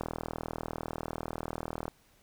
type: click train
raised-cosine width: 1 ms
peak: -20 dBFS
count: 76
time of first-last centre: 0.01-1.88 s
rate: 40.1 Hz
effects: pink hiss -65 dBFS RMS until 2.22 s